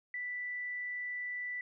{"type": "tone", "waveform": "sine", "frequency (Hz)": 1975.5, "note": "B6", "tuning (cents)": 0, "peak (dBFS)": -36, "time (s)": [0.14, 1.61], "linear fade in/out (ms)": 2, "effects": []}